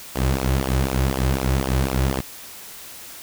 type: tone with flanger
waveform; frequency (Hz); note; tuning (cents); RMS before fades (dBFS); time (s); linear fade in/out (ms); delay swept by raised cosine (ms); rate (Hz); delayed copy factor
sawtooth; 66; C2; +16; -21; 0.15-2.21; 10; 0.47 to 4.47; 4; -0.8
effects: white hiss -39 dBFS RMS until 3.22 s